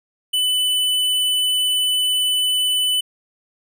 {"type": "tone", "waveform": "square", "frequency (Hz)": 2997, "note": "F#7", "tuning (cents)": 22, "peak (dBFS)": -17, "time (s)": [0.33, 3.01], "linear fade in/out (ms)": 10, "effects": []}